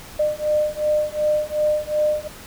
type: beating tone pair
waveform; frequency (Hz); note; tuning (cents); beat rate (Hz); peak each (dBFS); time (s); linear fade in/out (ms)
sine; 603 / 605.7; D5 / D#5; +46 / -47; 2.7; -21; 0.19-2.28; 10
effects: pink hiss -40 dBFS RMS until 2.46 s